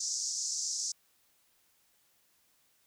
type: band-pass noise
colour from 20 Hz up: white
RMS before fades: -35 dBFS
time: 0-0.92 s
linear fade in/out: 5 ms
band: 5200 to 7000 Hz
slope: 48 dB/octave
effects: white hiss -70 dBFS RMS until 2.86 s